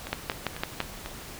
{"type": "two click trains", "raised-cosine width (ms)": 0.3, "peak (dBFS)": [-10, -19], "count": [5, 5], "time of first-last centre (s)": [[0.13, 0.803], [0.07, 1.06]], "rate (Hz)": [5.94, 4.04], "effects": ["pink hiss -42 dBFS RMS until 1.39 s"]}